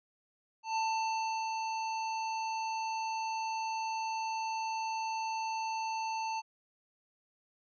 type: tone with ADSR envelope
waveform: square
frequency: 890 Hz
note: A5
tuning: 20 cents sharp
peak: -30 dBFS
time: 0.63-6.42 s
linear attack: 130 ms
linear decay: 720 ms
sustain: -4 dB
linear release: 31 ms
effects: resampled to 16000 Hz